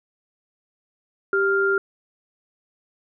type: tone pair together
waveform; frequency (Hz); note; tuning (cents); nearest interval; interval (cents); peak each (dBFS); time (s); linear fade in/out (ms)
sine; 392 / 1398.3; G4 / F6; 0 / +2; octave + minor seventh; 2202; -20; 1.33-1.78; 2
effects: none